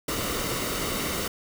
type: noise with comb filter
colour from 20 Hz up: pink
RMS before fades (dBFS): -29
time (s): 0.08-1.28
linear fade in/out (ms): 5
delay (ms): 1.2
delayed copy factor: -0.5
effects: none